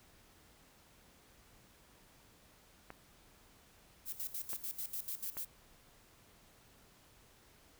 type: clicks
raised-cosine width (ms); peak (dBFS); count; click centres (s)
0.5; -31; 3; 2.904 / 4.532 / 5.37
type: noise with tremolo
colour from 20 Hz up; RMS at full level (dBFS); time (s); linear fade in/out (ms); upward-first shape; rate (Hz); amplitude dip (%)
violet; -40; 4.05-5.47; 50; square; 6.8; 80
effects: pink hiss -64 dBFS RMS until 7.79 s